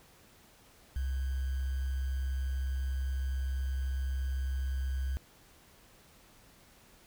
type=tone with sample-and-hold; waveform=sine; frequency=66 Hz; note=C2; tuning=16 cents sharp; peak=-30 dBFS; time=0.96-5.17 s; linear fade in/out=0 ms; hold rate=1575 Hz; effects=pink hiss -60 dBFS RMS until 7.06 s